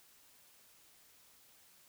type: silence
effects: white hiss -64 dBFS RMS until 1.88 s